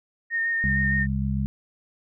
sine tone with vibrato, 1836 Hz, A#6, 27 cents flat, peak -22 dBFS, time 0.3-1.07 s, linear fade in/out 50 ms, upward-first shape square, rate 6.5 Hz, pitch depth 13 cents each way
harmonic tone, 67 Hz, C2, 42 cents sharp, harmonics 1 / 2 / 3, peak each -27 / -27 / -27 dBFS, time 0.64-1.46 s, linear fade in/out 0 ms
effects none

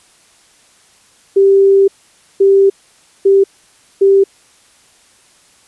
sine tone bursts at uneven times, 392 Hz, G4, in tune, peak -5 dBFS, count 4, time 1.36-1.88 / 2.4-2.7 / 3.25-3.44 / 4.01-4.24 s, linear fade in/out 10 ms, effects white hiss -49 dBFS RMS until 5.67 s + resampled to 24000 Hz

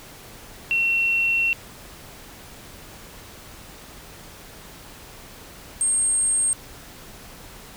sine tone pair in turn, 2720 / 8524 Hz, F7 / C9, -46 / +31 cents, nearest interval octave + minor sixth, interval 1977 cents, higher second, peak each -18 dBFS, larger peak neither, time 0.71-1.53 / 5.81-6.53 s, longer first, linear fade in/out 0 ms, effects pink hiss -43 dBFS RMS until 7.76 s

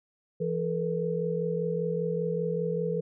sine tone cluster, 167.9 / 436.7 / 481.8 Hz, E3 / A4 / B4, +32 / -13 / -43 cents, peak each -31 dBFS, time 0.4-3.01 s, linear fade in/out 10 ms, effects none

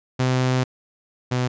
sawtooth tone pair in turn, 128.2 / 125.49 Hz, C3 / B2, -35 / +28 cents, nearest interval unison, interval 37 cents, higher first, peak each -14 / -16 dBFS, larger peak first, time 0.19-0.64 / 1.31-1.48 s, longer first, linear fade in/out 10 ms, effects resampled to 16000 Hz

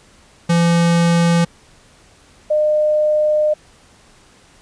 square / sine tone pair in turn, 170 / 607.2 Hz, F3 / D#5, -46 / -42 cents, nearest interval octave + minor seventh, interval 2204 cents, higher second, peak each -12 dBFS, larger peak neither, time 0.49-1.45 / 2.5-3.54 s, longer second, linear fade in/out 10 ms, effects pink hiss -49 dBFS RMS until 4.61 s + resampled to 22050 Hz

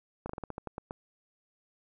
slowing click train, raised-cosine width 1 ms, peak -23 dBFS, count 10, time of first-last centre 0.26-0.909 s, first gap 34 ms, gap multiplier 1.18, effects none

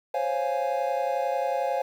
triangle chord, Db major seventh, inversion third, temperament equal, 523.3 / 554.4 / 698.5 / 830.6 Hz, C5 / Db5 / F5 / Ab5, 0 / 0 / 0 / 0 cents, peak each -28 dBFS, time 0.14-1.82 s, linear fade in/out 5 ms, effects 9-bit

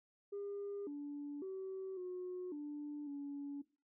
sine tone with pitch steps, 403.3 / 289 / 381.1 / 363.5 / 294.1 / 283.8 Hz, G4 / D4 / G4 / F#4 / D4 / C#4, +49 / -28 / -49 / -31 / +3 / +41 cents, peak -40 dBFS, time 0.32-3.62 s, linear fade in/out 10 ms, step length 550 ms, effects noise-tail reverb RT60 0.3 s tail -17 dB re dry + tanh soft clip ceiling -38 dBFS

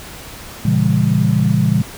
sine chord, A# diminished seventh, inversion none, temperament just, 116.54 / 139.85 / 167.82 / 201.4 Hz, A#2 / C#3 / E3 / G3, 0 / +16 / +31 / +47 cents, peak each -17 dBFS, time 0.65-1.82 s, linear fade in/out 5 ms, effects pink hiss -34 dBFS RMS until 1.97 s

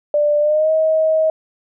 sine tone with pitch glide, 591 to 633.4 Hz, D5 to D#5, +11 to +31 cents, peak -12 dBFS, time 0.14-1.3 s, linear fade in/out 2 ms, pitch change +120 cents, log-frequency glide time 0.4-0.71 s, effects none

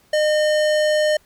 sine tone with hard clipping, 609 Hz, D#5, 37 cents flat, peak -17 dBFS, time 0.13-1.17 s, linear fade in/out 5 ms, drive 18 dB, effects pink hiss -57 dBFS RMS until 1.25 s

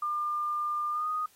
sine tone with pitch glide, 1200 to 1240.9 Hz, D6 to D#6, +37 to -5 cents, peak -28 dBFS, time 0.02-1.26 s, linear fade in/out 5 ms, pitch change +58 cents, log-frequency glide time 0.91-1.09 s, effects white hiss -62 dBFS RMS until 1.35 s + AAC 48 kbps

